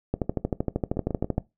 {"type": "two click trains", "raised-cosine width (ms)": 2, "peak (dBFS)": [-11, -15], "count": [17, 4], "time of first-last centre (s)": [[0.14, 1.38], [0.97, 1.382]], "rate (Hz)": [12.9, 7.29], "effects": ["noise-tail reverb RT60 0.2 s tail -19 dB re dry"]}